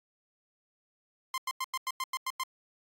sawtooth tone bursts, 1046.5 Hz, C6, in tune, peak -27 dBFS, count 9, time 1.34-2.435 s, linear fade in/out 2 ms, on 39 ms, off 93 ms, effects AAC 64 kbps

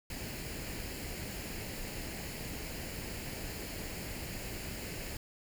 pink noise with comb filter, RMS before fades -41 dBFS, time 0.1-5.17 s, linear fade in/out 2 ms, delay 0.42 ms, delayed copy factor +0.55, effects none

